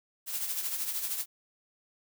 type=noise with tremolo; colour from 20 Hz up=blue; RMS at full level=-31 dBFS; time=0.26-1.26 s; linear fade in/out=50 ms; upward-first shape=triangle; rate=13 Hz; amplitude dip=60%; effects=none